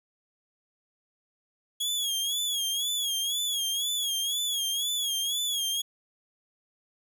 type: tone with vibrato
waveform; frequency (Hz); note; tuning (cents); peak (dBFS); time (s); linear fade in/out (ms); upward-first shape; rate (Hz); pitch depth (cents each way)
sawtooth; 3330; G#7; +4; -24; 1.8-5.82; 10; sine; 2; 87
effects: none